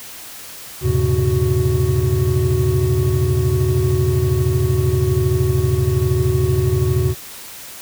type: tone cluster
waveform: triangle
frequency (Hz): 80.9 / 102.2 / 123.3 / 136.1 / 370.7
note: E2 / G#2 / B2 / C#3 / F#4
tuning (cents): -32 / -27 / -2 / -31 / +3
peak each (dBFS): -18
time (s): 0.81-7.15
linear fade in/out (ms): 50
effects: tanh soft clip ceiling -4 dBFS + white hiss -35 dBFS RMS until 7.81 s